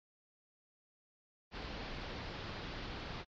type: low-pass noise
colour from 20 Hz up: pink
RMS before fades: -44 dBFS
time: 1.51-3.25 s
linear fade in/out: 50 ms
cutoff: 4900 Hz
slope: 48 dB/octave
effects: MP3 48 kbps